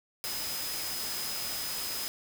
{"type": "tone in noise", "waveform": "sine", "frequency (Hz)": 5050, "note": "D#8", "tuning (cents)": 25, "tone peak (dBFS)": -38, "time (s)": [0.24, 2.08], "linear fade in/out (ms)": 0, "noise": "white", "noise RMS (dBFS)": -36, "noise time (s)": [0.24, 2.08], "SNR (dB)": -5, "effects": []}